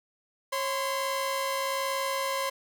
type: tone pair together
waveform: sawtooth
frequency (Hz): 545 / 1028.8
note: C#5 / C6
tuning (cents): -29 / -30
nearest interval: major seventh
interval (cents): 1099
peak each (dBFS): -27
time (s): 0.52-2.5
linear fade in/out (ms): 10
effects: none